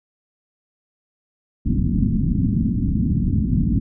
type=low-pass noise; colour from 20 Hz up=white; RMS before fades=-19 dBFS; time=1.65-3.8 s; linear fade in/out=10 ms; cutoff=260 Hz; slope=48 dB/octave; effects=none